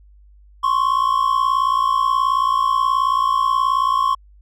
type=tone pair together; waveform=triangle; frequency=1049.4 / 1108 Hz; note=C6 / C#6; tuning=+5 / -1 cents; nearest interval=minor second; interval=94 cents; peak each=-16 dBFS; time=0.63-4.15 s; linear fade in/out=10 ms; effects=added 50 Hz sine -45 dBFS peak until 4.41 s